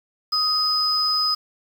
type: tone pair together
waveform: sine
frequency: 1255 / 5027 Hz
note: D#6 / D#8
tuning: +15 / +17 cents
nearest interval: 2 octaves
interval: 2402 cents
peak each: -25 / -19 dBFS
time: 0.32-1.35 s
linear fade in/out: 10 ms
effects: 7-bit